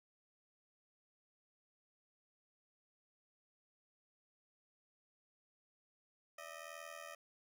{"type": "ring-modulated tone", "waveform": "15% pulse", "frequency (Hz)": 622.3, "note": "D#5", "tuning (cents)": 0, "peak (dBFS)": -39, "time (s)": [6.38, 7.15], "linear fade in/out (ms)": 5, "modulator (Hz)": 40.7, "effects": []}